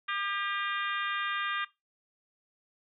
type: harmonic tone with a mistuned harmonic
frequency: 401.3 Hz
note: G4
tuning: 41 cents sharp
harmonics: 3 / 4 / 5 / 6 / 7 / 8 / 9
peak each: -34 / -36 / -38 / -40 / -41 / -42 / -43 dBFS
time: 0.08-1.65 s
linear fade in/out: 10 ms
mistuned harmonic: 5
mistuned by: -50 cents
effects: noise-tail reverb RT60 0.2 s tail -18 dB re dry